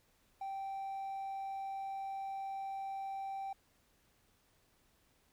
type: tone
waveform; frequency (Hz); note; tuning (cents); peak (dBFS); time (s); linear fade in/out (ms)
triangle; 780; G5; -9; -36; 0.41-3.53; 5
effects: tanh soft clip ceiling -33 dBFS + pink hiss -72 dBFS RMS until 5.32 s